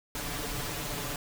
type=noise with comb filter; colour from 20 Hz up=pink; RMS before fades=-35 dBFS; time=0.15-1.16 s; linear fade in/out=2 ms; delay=6.9 ms; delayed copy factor=+0.9; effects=none